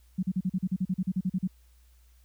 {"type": "tone bursts", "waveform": "sine", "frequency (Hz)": 185.5, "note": "F#3", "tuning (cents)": 5, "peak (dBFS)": -24, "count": 15, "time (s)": [0.18, 1.476], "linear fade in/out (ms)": 10, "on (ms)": 50, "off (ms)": 39, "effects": ["added 60 Hz sine -56 dBFS peak until 2.24 s", "white hiss -68 dBFS RMS until 2.24 s"]}